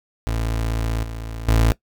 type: tone with level steps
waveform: 30% pulse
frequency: 55.9 Hz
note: A1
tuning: 28 cents sharp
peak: -18 / -26 / -11 dBFS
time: 0.27-1.72 s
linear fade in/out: 0 ms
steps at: 1.03 / 1.48 s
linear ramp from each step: 5 ms
effects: noise-tail reverb RT60 0.1 s tail -20 dB re dry

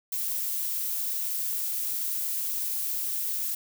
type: noise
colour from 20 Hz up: violet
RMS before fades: -30 dBFS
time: 0.12-3.55 s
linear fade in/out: 5 ms
effects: none

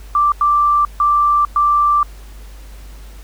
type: tone bursts at uneven times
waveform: sine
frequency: 1174.7 Hz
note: D6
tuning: in tune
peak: -10 dBFS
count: 4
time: 0.15-0.32 / 0.41-0.85 / 1-1.45 / 1.56-2.03 s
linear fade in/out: 2 ms
effects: added 50 Hz sine -33 dBFS peak until 3.23 s + pink hiss -45 dBFS RMS until 3.23 s

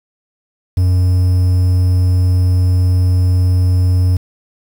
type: tone with quantisation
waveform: triangle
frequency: 90.9 Hz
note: F#2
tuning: 30 cents flat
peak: -7 dBFS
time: 0.77-4.17 s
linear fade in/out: 5 ms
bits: 6
effects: none

